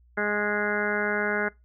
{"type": "harmonic tone with a mistuned harmonic", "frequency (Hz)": 207.7, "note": "G#3", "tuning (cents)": 0, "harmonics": [1, 2, 3, 4, 5, 6, 7, 8, 9, 10], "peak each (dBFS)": [-33, -30, -33, -36, -40, -39, -29, -31, -40, -36], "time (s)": [0.17, 1.49], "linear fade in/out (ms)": 10, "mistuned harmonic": 5, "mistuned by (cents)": 19, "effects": ["noise-tail reverb RT60 0.2 s tail -22 dB re dry", "added 60 Hz sine -55 dBFS peak until 1.64 s"]}